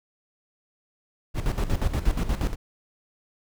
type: noise with tremolo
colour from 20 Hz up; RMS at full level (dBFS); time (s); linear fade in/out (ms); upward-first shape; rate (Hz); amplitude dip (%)
brown; -22; 1.34-2.56; 50; square; 8.4; 70
effects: none

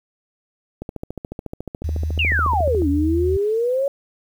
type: click train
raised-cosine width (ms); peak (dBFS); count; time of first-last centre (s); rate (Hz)
2; -16; 29; 0.82-2.82; 14
type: tone with pitch glide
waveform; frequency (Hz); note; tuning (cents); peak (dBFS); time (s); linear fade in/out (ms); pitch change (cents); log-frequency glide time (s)
sine; 77.78 to 80.11; D#2 to E2; 0 to -49; -20; 1.84-3.37; 5; +51; 1.97-2.55
type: exponential two-way sweep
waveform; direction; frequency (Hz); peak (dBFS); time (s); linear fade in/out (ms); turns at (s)
sine; down then up; 2914 to 277.2 to 565; -17; 2.19-3.88; 2; 2.88
effects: 8-bit

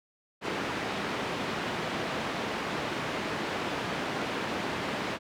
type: band-pass noise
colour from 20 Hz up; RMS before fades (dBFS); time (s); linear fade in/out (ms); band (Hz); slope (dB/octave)
pink; -33; 0.41-5.19; 50; 190 to 3000; 12
effects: none

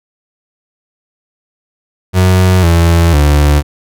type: tone with pitch steps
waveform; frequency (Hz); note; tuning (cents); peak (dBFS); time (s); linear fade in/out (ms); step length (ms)
35% pulse; 92.4 / 84.2 / 73.2; F#2 / E2 / D2; -2 / +37 / -5; -4; 2.13-3.63; 50; 500
effects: none

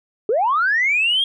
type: linear sweep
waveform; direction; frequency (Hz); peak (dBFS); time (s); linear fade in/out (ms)
sine; up; 393.1 to 3286; -14; 0.29-1.24; 2
effects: tanh soft clip ceiling -10 dBFS

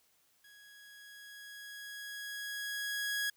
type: tone with level ramp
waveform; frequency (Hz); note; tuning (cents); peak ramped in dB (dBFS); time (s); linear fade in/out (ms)
sawtooth; 1661.2; G#6; 0; -53 to -28; 0.44-3.3; 5
effects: white hiss -71 dBFS RMS until 3.36 s

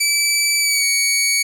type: tone with pitch glide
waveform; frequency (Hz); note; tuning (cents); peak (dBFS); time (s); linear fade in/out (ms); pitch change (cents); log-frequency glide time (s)
15% pulse; 2311 to 2250; D7 to C#7; -28 to +25; -8; 0-1.43; 10; -47; 0.59-0.84
effects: none

